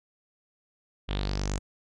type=tone with low-pass filter sweep; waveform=sawtooth; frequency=49.2 Hz; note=G1; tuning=7 cents sharp; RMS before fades=-30 dBFS; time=1.08-1.59 s; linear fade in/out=20 ms; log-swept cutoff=3200 to 7500 Hz; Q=4.8; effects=none